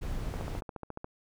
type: noise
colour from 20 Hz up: brown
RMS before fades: -35 dBFS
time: 0.01-0.61 s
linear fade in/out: 20 ms
type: click train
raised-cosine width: 1 ms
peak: -25 dBFS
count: 11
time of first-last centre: 0.34-1.044 s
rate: 14.2 Hz
effects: none